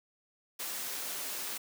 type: high-pass noise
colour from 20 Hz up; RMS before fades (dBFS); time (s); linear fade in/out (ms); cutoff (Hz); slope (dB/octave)
white; -38; 0.59-1.58; 10; 230; 12
effects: none